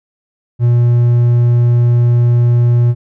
triangle tone, 120 Hz, B2, 49 cents flat, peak -5 dBFS, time 0.59-2.95 s, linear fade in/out 50 ms, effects none

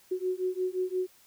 sine beating tone pair, 366 / 371.7 Hz, F#4 / F#4, -19 / +8 cents, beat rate 5.7 Hz, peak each -31 dBFS, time 0.11-1.07 s, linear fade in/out 10 ms, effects white hiss -60 dBFS RMS until 1.26 s

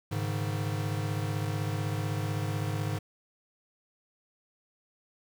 square chord, Ab suspended fourth, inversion none, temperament equal with one note detuned, 103.83 / 139.64 / 155.56 Hz, Ab2 / Db3 / Eb3, 0 / +13 / 0 cents, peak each -32 / -37 / -37 dBFS, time 0.11-2.99 s, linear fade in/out 10 ms, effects 9-bit

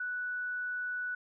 sine tone, 1480 Hz, F#6, in tune, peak -33 dBFS, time 0-1.15 s, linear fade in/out 5 ms, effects none

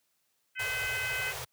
harmonic tone, 510 Hz, C5, 44 cents flat, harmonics 3 / 4 / 5 / 6, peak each -35 / -36 / -36 / -43 dBFS, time 0.55-1.34 s, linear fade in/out 50 ms
pink band-stop noise, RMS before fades -38 dBFS, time 0.59-1.45 s, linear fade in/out 10 ms, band 140 to 400 Hz, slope 96 dB/octave
effects white hiss -75 dBFS RMS until 1.52 s + high-pass 80 Hz 12 dB/octave

